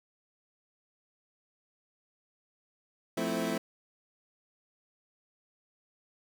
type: chord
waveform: 25% pulse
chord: F major seventh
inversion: none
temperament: equal with one note detuned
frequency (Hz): 174.61 / 220 / 259.4 / 329.6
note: F3 / A3 / C4 / E4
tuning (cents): 0 / 0 / -15 / 0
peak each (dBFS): -34 / -31 / -32 / -32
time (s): 3.17-3.58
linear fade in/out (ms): 5
effects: none